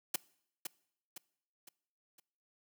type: noise with echo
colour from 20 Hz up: white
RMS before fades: -32 dBFS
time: 0.14-0.16 s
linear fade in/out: 5 ms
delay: 510 ms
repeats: 4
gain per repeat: -7 dB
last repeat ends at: 2.2 s
effects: noise-tail reverb RT60 0.7 s tail -23 dB re dry + high-pass 150 Hz 12 dB/octave